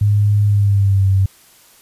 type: tone with pitch glide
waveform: sine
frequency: 103.3 to 96.38 Hz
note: G#2 to G2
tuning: -9 to -29 cents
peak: -10 dBFS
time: 0.01-1.26 s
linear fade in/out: 5 ms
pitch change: -120 cents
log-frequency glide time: 0.45-1.08 s
effects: white hiss -48 dBFS RMS until 1.81 s + resampled to 32000 Hz